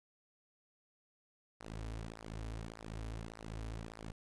sawtooth tone with flanger, 55 Hz, A1, in tune, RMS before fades -45 dBFS, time 1.6-4.12 s, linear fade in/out 5 ms, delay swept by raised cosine 0.29 to 5.69 ms, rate 1.7 Hz, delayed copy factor -0.9, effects resampled to 22050 Hz + 11-bit

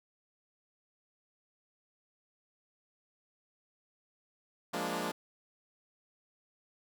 10% pulse chord, Bb dominant seventh, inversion second, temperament equal, 174.61 / 207.7 / 233.1 / 293.7 Hz, F3 / Ab3 / Bb3 / D4, 0 / 0 / 0 / 0 cents, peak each -31 dBFS, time 4.73-5.12 s, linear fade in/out 10 ms, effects none

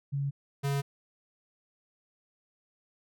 sine / square tone pair in turn, 140 / 140 Hz, C#3 / C#3, +18 / +18 cents, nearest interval unison, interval 0 cents, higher neither, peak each -28 dBFS, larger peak neither, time 0.12-0.31 / 0.63-0.82 s, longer neither, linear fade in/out 20 ms, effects none

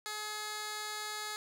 15% pulse tone with band-pass filter, 424.1 Hz, G#4, 36 cents sharp, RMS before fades -40 dBFS, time 0.06-1.36 s, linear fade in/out 0 ms, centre 5400 Hz, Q 0.52, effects 11-bit

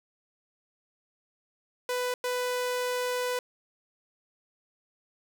sawtooth tone bursts at uneven times, 496.8 Hz, B4, 10 cents sharp, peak -24 dBFS, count 2, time 1.89-2.14 / 2.24-3.39 s, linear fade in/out 2 ms, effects none

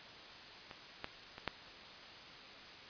clicks, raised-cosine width 0.3 ms, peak -30 / -23 / -30 / -18 dBFS, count 4, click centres 0.712 / 1.044 / 1.381 / 1.477 s, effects white hiss -52 dBFS RMS until 2.89 s + resampled to 11025 Hz

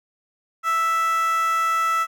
15% pulse tone with high-pass filter, 659.3 Hz, E5, in tune, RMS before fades -21 dBFS, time 0.63-2.07 s, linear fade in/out 50 ms, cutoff 1300 Hz, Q 5, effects none

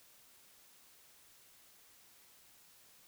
silence, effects white hiss -63 dBFS RMS until 3.07 s

